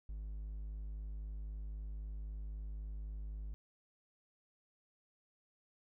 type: tone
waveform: triangle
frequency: 51.91 Hz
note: G#1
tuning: in tune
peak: -39 dBFS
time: 0.09-3.54 s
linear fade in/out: 0 ms
effects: none